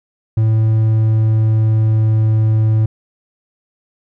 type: tone with pitch glide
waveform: triangle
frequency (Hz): 110.4 to 109.57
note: A2 to A2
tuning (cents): +6 to -7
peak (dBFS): -8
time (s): 0.37-2.86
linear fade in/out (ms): 5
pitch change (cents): -13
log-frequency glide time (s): 0.49-2.16
effects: none